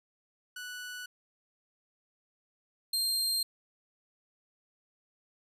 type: tone pair in turn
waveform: sawtooth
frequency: 1480 / 4186 Hz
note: F#6 / C8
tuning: 0 / 0 cents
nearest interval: octave + tritone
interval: 1800 cents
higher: second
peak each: -36 / -25 dBFS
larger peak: second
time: 0.56-1.06 / 2.93-3.43 s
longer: neither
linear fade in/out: 5 ms
effects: resampled to 32000 Hz